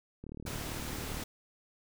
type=click train; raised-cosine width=3 ms; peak=-31 dBFS; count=38; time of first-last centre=0.24-1.224 s; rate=37.6 Hz
type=noise; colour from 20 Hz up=pink; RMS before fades=-40 dBFS; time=0.46-1.24 s; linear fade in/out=5 ms
effects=none